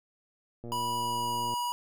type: click train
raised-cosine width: 2 ms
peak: -29 dBFS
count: 107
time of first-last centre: 0.64-1.538 s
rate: 118 Hz
type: tone with pitch glide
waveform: square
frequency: 977 to 969.1 Hz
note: B5 to B5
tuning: -19 to -33 cents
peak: -30 dBFS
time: 0.72-1.72 s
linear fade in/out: 0 ms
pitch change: -14 cents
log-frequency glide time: 0.85-1.32 s
effects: none